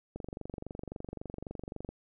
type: click train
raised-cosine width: 2 ms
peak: -26 dBFS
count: 42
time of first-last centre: 0.16-1.89 s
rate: 23.7 Hz
effects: none